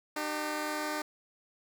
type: tone pair together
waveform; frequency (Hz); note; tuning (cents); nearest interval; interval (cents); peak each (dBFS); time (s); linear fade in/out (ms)
10% pulse; 302.8 / 389.2; D#4 / G4; -47 / -12; major third; 435; -25 / -31; 0.16-1.02; 5
effects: none